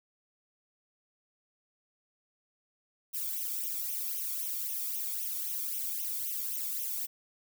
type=noise with flanger; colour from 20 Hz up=violet; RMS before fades=-35 dBFS; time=3.13-7.07 s; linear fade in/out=20 ms; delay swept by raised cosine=0.32 to 0.91 ms; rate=3.8 Hz; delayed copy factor=+0.8; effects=none